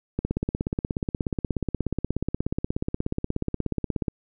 click train, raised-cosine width 3 ms, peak -12 dBFS, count 66, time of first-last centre 0.19-4.082 s, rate 16.7 Hz, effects none

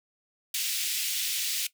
pink high-pass noise, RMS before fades -30 dBFS, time 0.54-1.67 s, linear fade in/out 5 ms, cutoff 2600 Hz, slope 24 dB/octave, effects noise-tail reverb RT60 0.1 s tail -17 dB re dry

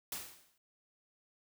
white noise with exponential decay, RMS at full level -38 dBFS, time 0.12-0.58 s, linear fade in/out 2 ms, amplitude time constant 98 ms, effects none

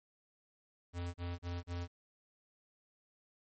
square tone bursts, 87.31 Hz, F2, in tune, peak -38 dBFS, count 4, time 0.93-1.878 s, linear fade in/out 50 ms, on 210 ms, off 36 ms, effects MP3 32 kbps

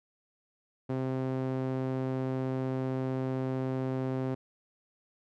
sawtooth tone with band-pass filter, 130.81 Hz, C3, in tune, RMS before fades -32 dBFS, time 0.89-4.35 s, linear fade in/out 10 ms, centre 340 Hz, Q 0.81, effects none

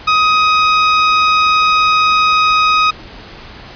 sawtooth tone, 1257 Hz, D#6, 17 cents sharp, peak -5 dBFS, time 0.07-2.91 s, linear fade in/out 10 ms, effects pink hiss -34 dBFS RMS until 3.75 s + resampled to 11025 Hz

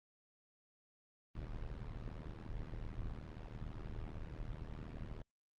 brown noise with amplitude modulation, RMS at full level -41 dBFS, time 1.35-5.22 s, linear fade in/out 5 ms, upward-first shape sine, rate 77.4 Hz, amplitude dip 95%, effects low-pass 4000 Hz 12 dB/octave + Opus 32 kbps

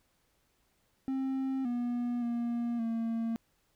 triangle tone with pitch steps, 265.8 / 241.7 / 236.6 / 228.2 Hz, C4 / B3 / A#3 / A#3, +27 / -37 / +26 / -37 cents, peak -28 dBFS, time 1.08-3.36 s, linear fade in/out 0 ms, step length 570 ms, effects pink hiss -73 dBFS RMS until 3.75 s

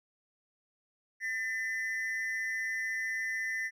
triangle ring-modulated tone, 1901 Hz, A#6, 33 cents sharp, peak -27 dBFS, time 1.2-3.71 s, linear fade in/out 50 ms, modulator 108 Hz, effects none

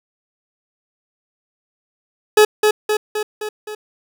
40% pulse tone with echo, 425 Hz, G#4, 40 cents sharp, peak -6 dBFS, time 2.37-2.45 s, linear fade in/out 5 ms, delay 260 ms, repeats 5, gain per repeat -4 dB, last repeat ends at 3.75 s, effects none

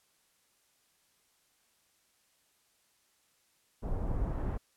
brown noise with low-pass filter sweep, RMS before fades -33 dBFS, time 3.82-4.58 s, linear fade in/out 20 ms, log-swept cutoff 770 to 1300 Hz, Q 1, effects white hiss -71 dBFS RMS until 4.76 s + low-pass 12000 Hz 12 dB/octave

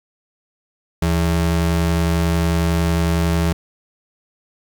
square ring-modulated tone, 123.1 Hz, B2, 5 cents flat, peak -13 dBFS, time 1.02-3.53 s, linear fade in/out 5 ms, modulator 45.5 Hz, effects 9-bit

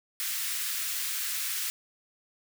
white high-pass noise, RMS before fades -32 dBFS, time 0.2-1.7 s, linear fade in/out 0 ms, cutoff 1400 Hz, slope 24 dB/octave, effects none

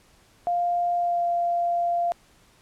sine tone with pitch glide, 700 to 692.8 Hz, F5 to F5, +4 to -14 cents, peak -21 dBFS, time 0.47-2.12 s, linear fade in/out 0 ms, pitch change -18 cents, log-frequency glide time 0.96-1.25 s, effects pink hiss -58 dBFS RMS until 2.61 s + low-pass 11000 Hz 12 dB/octave

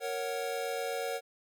square chord, F# major, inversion first, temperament equal, 466.2 / 554.4 / 740 Hz, A#4 / C#5 / F#5, 0 / 0 / 0 cents, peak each -37 / -38 / -39 dBFS, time 0-1.21 s, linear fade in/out 50 ms, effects none

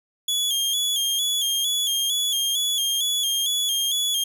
sawtooth tone with vibrato, 3307 Hz, G#7, 8 cents flat, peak -18 dBFS, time 0.28-4.24 s, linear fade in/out 5 ms, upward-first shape square, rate 2.2 Hz, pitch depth 49 cents each way, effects none

